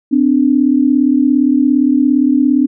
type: tone pair together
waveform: sine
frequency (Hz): 256.3 / 293.7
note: C4 / D4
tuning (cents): -36 / 0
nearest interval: major second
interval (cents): 236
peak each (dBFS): -11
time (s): 0.11-2.67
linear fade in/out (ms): 20
effects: none